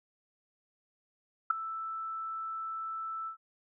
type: tone with ADSR envelope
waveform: sine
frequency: 1321 Hz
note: E6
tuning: 3 cents sharp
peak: -18 dBFS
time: 1.5-3.37 s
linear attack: 8 ms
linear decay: 4 ms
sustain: -17 dB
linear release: 100 ms
effects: none